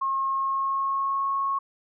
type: tone with pitch glide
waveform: sine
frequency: 1079 to 1096.6 Hz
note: C#6 to C#6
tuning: -47 to -19 cents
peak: -23 dBFS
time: 0.01-1.59 s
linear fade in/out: 10 ms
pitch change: +28 cents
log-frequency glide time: 0.33-1.27 s
effects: none